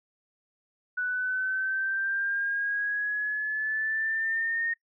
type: exponential sweep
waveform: sine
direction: up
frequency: 1480 to 1849 Hz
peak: -26 dBFS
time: 0.97-4.74 s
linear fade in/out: 10 ms
effects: noise-tail reverb RT60 0.1 s tail -21 dB re dry